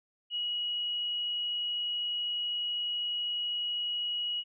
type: tone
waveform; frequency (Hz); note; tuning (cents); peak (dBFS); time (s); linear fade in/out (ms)
sine; 2908; F#7; -31; -30; 0.3-4.44; 50
effects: none